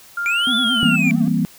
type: tone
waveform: sine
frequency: 1400 Hz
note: F6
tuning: 4 cents sharp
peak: -20 dBFS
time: 0.17-0.96 s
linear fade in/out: 5 ms
type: linear two-way sweep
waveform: triangle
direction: up then down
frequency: 2317 to 3520 to 2317 Hz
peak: -16 dBFS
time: 0.26-1.11 s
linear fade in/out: 0 ms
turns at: 0.55 s
type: tone with vibrato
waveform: triangle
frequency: 238.6 Hz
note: A#3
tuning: 41 cents sharp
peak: -19 dBFS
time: 0.47-1.28 s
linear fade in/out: 2 ms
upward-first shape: sine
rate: 8.8 Hz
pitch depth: 150 cents each way
type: chord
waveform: sine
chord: C dominant seventh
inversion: first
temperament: equal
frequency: 164.81 / 196 / 233.1 / 261.6 Hz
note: E3 / G3 / Bb3 / C4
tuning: 0 / 0 / 0 / 0 cents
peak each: -20 / -21 / -20 / -23 dBFS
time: 0.83-1.45 s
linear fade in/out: 0 ms
effects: white hiss -45 dBFS RMS until 1.58 s